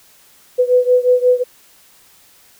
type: beating tone pair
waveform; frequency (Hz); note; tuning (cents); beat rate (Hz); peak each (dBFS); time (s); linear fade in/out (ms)
sine; 496.3 / 501.9; B4 / B4; +8 / +28; 5.6; -12 / -14; 0.58-1.44; 20
effects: white hiss -49 dBFS RMS until 2.59 s